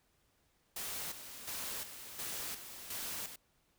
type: noise with tremolo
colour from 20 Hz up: white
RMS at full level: -41 dBFS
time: 0.76-3.36 s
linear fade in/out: 5 ms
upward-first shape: square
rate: 1.4 Hz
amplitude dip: 60%
effects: pink hiss -74 dBFS RMS until 3.78 s